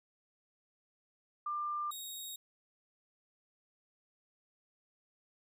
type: tone pair in turn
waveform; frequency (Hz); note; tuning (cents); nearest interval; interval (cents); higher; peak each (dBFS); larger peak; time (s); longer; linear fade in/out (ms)
sine / 15% pulse; 1193 / 3762; D6 / A#7; +27 / +15; octave + minor sixth; 1988; second; -34 / -35; first; 1.46-1.91 / 1.91-2.36; neither; 5
effects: none